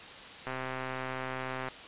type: click train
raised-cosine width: 0.5 ms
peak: -21 dBFS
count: 159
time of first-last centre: 0.47-1.685 s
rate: 130 Hz
effects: white hiss -46 dBFS RMS until 1.87 s + resampled to 8000 Hz